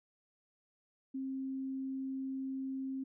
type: tone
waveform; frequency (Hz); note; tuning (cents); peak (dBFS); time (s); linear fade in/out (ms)
sine; 266.2; C4; +30; -36; 1.14-3.04; 10
effects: none